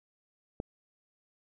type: click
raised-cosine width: 2 ms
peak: -21 dBFS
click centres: 0.601 s
effects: none